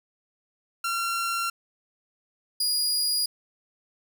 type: tone pair in turn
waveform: sawtooth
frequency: 1369 / 4879 Hz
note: F6 / D#8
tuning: -35 / -35 cents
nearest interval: octave + minor seventh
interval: 2200 cents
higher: second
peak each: -22 / -20 dBFS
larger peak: second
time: 0.84-1.5 / 2.6-3.26 s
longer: neither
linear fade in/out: 5 ms
effects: none